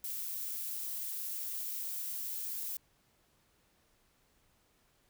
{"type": "noise", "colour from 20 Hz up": "violet", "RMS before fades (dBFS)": -39, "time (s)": [0.04, 2.77], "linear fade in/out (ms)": 2, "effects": ["pink hiss -71 dBFS RMS until 5.09 s"]}